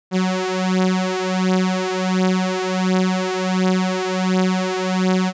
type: beating tone pair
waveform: sawtooth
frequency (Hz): 185 / 186.4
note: F#3 / F#3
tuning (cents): 0 / +13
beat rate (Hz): 1.4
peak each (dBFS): -16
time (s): 0.11-5.33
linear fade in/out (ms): 50
effects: resampled to 16000 Hz